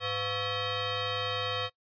sine tone with frequency modulation, 1318.5 Hz, E6, in tune, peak -29 dBFS, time 0-1.7 s, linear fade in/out 50 ms, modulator 608 Hz, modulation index 4.4, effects noise-tail reverb RT60 0.1 s tail -21 dB re dry + resampled to 11025 Hz

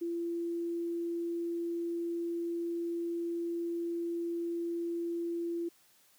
sine tone, 340 Hz, F4, 46 cents flat, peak -32 dBFS, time 0.01-5.69 s, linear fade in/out 10 ms, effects white hiss -65 dBFS RMS until 6.18 s + high-pass 100 Hz 12 dB/octave

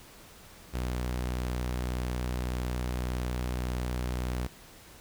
sawtooth tone, 61.74 Hz, B1, in tune, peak -26 dBFS, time 0.73-4.48 s, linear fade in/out 20 ms, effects pink hiss -52 dBFS RMS until 5 s

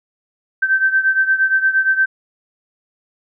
sine beating tone pair, 1550 / 1558.6 Hz, G6 / G6, -20 / -10 cents, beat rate 8.6 Hz, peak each -14 / -18 dBFS, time 0.62-2.06 s, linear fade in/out 10 ms, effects none

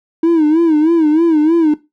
triangle tone with vibrato, 318.7 Hz, D#4, 42 cents sharp, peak -5 dBFS, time 0.23-1.74 s, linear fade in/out 5 ms, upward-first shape sine, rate 3.2 Hz, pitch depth 110 cents each way, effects noise-tail reverb RT60 0.2 s tail -17 dB re dry + tanh soft clip ceiling -3 dBFS

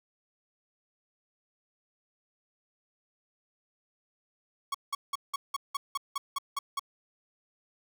45% pulse tone bursts, 1108.7 Hz, C#6, in tune, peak -29 dBFS, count 11, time 4.72-6.795 s, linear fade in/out 5 ms, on 25 ms, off 180 ms, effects none

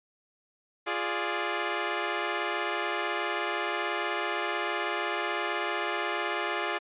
10% pulse chord, D diminished, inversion first, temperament equal, 349.2 / 415.3 / 587.3 Hz, F4 / Ab4 / D5, 0 / 0 / 0 cents, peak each -24 / -24 / -26 dBFS, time 0.86-6.79 s, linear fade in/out 20 ms, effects resampled to 8000 Hz

